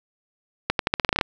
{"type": "accelerating click train", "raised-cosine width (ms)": 0.3, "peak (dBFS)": -3, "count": 11, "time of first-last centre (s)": [0.7, 1.212], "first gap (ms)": 92, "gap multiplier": 0.86, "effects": []}